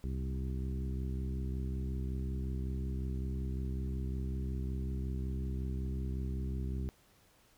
harmonic tone with a mistuned harmonic, 65.41 Hz, C2, in tune, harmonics 1 / 2 / 3 / 4 / 5 / 6, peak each -35 / -41 / -43 / -49 / -50 / -51 dBFS, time 0.04-6.89 s, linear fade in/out 0 ms, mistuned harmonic 1, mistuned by +51 cents, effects pink hiss -66 dBFS RMS until 7.57 s

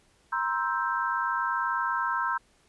sine chord, C dominant seventh, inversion third, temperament equal with one note detuned, 946.4 / 1046.5 / 1318.5 / 1568 Hz, Bb5 / C6 / E6 / G6, +26 / 0 / 0 / 0 cents, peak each -31 dBFS, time 0.32-2.38 s, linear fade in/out 10 ms, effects pink hiss -64 dBFS RMS until 2.68 s + resampled to 24000 Hz

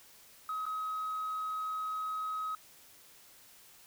sine tone with dropouts, 1270 Hz, D#6, 35 cents sharp, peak -32 dBFS, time 0.49-2.55 s, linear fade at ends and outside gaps 2 ms, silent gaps 0.655-0.664 s, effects tanh soft clip ceiling -31 dBFS + white hiss -58 dBFS RMS until 3.86 s

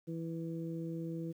harmonic tone, 164.81 Hz, E3, in tune, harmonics 1 / 2 / 3, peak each -39 / -41 / -47 dBFS, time 0.07-1.33 s, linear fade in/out 20 ms, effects 11-bit

